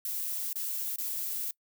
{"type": "noise with dropouts", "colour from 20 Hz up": "violet", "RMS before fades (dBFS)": -34, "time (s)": [0.05, 1.51], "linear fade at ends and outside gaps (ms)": 2, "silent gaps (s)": [[0.53, 0.556], [0.96, 0.983]], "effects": ["noise-tail reverb RT60 0.1 s tail -24 dB re dry"]}